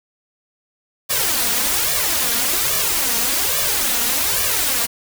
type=noise with flanger; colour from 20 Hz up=white; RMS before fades=-19 dBFS; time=1.09-4.87 s; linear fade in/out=20 ms; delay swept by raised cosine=1.7 to 4.3 ms; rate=1.2 Hz; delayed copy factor=+1; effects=none